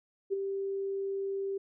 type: tone with ADSR envelope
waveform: sine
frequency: 392 Hz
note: G4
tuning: in tune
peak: -25 dBFS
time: 0.3-1.58 s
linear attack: 31 ms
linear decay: 13 ms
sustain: -6 dB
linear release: 8 ms
effects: none